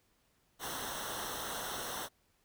pink noise with comb filter, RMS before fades -40 dBFS, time 0.59-2.09 s, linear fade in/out 50 ms, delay 0.42 ms, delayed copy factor -0.8, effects pink hiss -73 dBFS RMS until 2.44 s

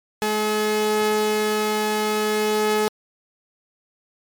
sawtooth tone pair together, 213.4 / 426.2 Hz, G#3 / G#4, +47 / +45 cents, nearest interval octave, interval 1198 cents, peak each -22 / -16 dBFS, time 0.22-2.88 s, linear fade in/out 0 ms, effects MP3 96 kbps

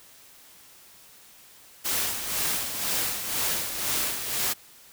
white noise with tremolo, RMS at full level -26 dBFS, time 1.84-4.54 s, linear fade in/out 20 ms, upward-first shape sine, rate 2 Hz, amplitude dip 55%, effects white hiss -52 dBFS RMS until 4.92 s

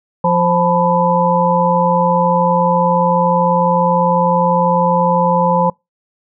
harmonic tone with a mistuned harmonic, 174.61 Hz, F3, in tune, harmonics 1 / 3 / 5 / 6, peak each -16 / -16 / -16 / -16 dBFS, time 0.24-5.7 s, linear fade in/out 5 ms, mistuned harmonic 6, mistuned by -93 cents, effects noise-tail reverb RT60 0.2 s tail -26 dB re dry

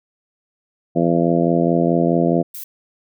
harmonic tone, 84.7 Hz, E2, 48 cents sharp, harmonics 2 / 3 / 4 / 5 / 6 / 7 / 8, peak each -19 / -20 / -20 / -25 / -23 / -25 / -22 dBFS, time 0.95-2.43 s, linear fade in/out 20 ms
violet noise, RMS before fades -32 dBFS, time 2.54-2.64 s, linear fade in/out 5 ms
effects none

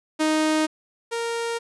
sawtooth tone pair in turn, 311.1 / 464.6 Hz, D#4 / A#4, 0 / -6 cents, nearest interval perfect fifth, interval 694 cents, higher second, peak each -15 / -21 dBFS, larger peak first, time 0.19-0.67 / 1.11-1.59 s, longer neither, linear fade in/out 20 ms, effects resampled to 24000 Hz + 9-bit

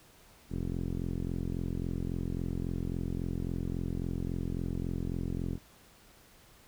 15% pulse tone with low-pass filter, 43.65 Hz, F1, in tune, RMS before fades -34 dBFS, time 0.49-5.59 s, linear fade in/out 50 ms, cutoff 290 Hz, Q 9.7, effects pink hiss -59 dBFS RMS until 6.67 s

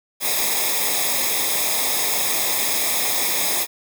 white noise with comb filter, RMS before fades -21 dBFS, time 0.2-3.67 s, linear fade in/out 50 ms, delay 0.68 ms, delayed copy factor -0.8, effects none

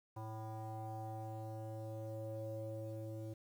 square tone with low-pass filter sweep, 110 Hz, A2, in tune, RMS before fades -45 dBFS, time 0.16-3.34 s, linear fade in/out 10 ms, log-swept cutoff 920 to 460 Hz, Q 5.8, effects 11-bit

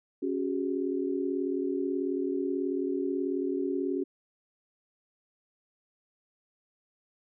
sine chord, C# suspended fourth, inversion none, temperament equal with one note detuned, 277.2 / 370 / 408.4 Hz, C#4 / F#4 / G#4, 0 / 0 / -29 cents, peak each -31 / -31 / -35 dBFS, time 0.22-4.04 s, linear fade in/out 10 ms, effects none

